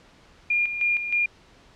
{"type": "tone with tremolo", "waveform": "sine", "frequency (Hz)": 2413, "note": "D7", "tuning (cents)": 46, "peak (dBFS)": -19, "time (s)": [0.5, 1.26], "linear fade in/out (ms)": 5, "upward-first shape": "square", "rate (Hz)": 3.2, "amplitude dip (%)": 60, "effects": ["pink hiss -54 dBFS RMS until 1.75 s", "low-pass 5000 Hz 12 dB/octave"]}